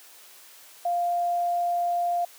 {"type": "tone", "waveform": "sine", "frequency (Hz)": 698.5, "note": "F5", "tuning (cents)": 0, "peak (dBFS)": -22, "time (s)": [0.85, 2.25], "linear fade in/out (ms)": 5, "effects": ["white hiss -50 dBFS RMS until 2.38 s", "high-pass 400 Hz 12 dB/octave"]}